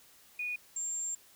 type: tone pair in turn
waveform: sine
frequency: 2462 / 7378 Hz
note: D#7 / A#8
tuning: -19 / -19 cents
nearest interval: octave + perfect fifth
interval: 1900 cents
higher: second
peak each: -33 / -33 dBFS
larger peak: neither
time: 0.39-0.56 / 0.76-1.15 s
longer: second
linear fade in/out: 5 ms
effects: white hiss -60 dBFS RMS until 1.35 s